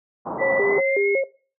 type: low-pass noise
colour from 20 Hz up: white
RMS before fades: -28 dBFS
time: 0.25-0.81 s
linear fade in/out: 20 ms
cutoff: 1100 Hz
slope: 48 dB/octave
type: tone with pitch glide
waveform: sine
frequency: 1975.5 to 2167 Hz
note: B6 to C#7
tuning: 0 to -40 cents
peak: -23 dBFS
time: 0.38-1.23 s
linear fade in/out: 50 ms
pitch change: +160 cents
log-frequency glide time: 0.61-1.08 s
type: tone with vibrato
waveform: sine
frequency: 466.2 Hz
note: A#4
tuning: in tune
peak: -18 dBFS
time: 0.41-1.24 s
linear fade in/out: 5 ms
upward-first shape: square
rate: 2.7 Hz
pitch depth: 260 cents each way
effects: noise-tail reverb RT60 0.4 s tail -21 dB re dry + high-pass 200 Hz 12 dB/octave